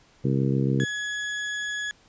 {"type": "harmonic tone", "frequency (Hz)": 67.2, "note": "C2", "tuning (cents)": 47, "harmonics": [2, 3, 4, 5, 6, 7], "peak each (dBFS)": [-23, -27, -29, -31, -33, -34], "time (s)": [0.24, 0.85], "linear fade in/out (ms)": 10}
{"type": "tone", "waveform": "35% pulse", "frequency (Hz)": 1686, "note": "G#6", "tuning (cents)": 26, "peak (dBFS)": -26, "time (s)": [0.8, 1.91], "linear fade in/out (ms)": 0}
{"effects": ["pink hiss -58 dBFS RMS until 2.08 s", "resampled to 16000 Hz"]}